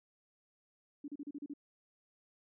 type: tone bursts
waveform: sine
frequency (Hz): 288.6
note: D4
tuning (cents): -30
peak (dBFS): -40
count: 7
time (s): 1.04-1.537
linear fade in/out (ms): 5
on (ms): 41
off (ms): 35
effects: none